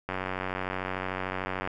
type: click train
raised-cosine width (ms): 0.5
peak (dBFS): -16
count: 149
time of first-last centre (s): 0.09-1.675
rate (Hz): 93.4
effects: none